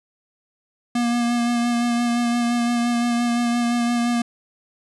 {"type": "tone with vibrato", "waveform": "square", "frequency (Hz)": 238.2, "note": "A#3", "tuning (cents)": 38, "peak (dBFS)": -19, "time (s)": [0.95, 4.22], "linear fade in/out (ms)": 5, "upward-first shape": "sine", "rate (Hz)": 5.8, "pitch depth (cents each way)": 18, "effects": ["resampled to 24000 Hz"]}